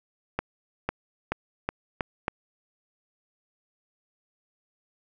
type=accelerating click train; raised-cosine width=0.5 ms; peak=-11 dBFS; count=6; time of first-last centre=0.39-2.281 s; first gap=500 ms; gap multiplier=0.86; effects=none